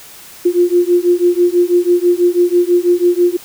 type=beating tone pair; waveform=sine; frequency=349.2 / 355.3 Hz; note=F4 / F4; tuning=0 / +30 cents; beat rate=6.1 Hz; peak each=-12 dBFS; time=0.45-3.37 s; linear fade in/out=10 ms; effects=white hiss -37 dBFS RMS until 3.44 s